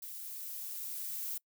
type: noise with level ramp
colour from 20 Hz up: violet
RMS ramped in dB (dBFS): -45 to -38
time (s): 0.02-1.38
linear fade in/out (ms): 5
effects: noise-tail reverb RT60 0.1 s tail -25 dB re dry